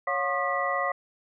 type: tone cluster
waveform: sine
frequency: 555 / 717 / 1078 / 1214 / 1956 Hz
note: C#5 / F5 / C#6 / D#6 / B6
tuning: +2 / +45 / -49 / -43 / -17 cents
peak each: -31 dBFS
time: 0.07-0.92 s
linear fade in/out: 5 ms
effects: none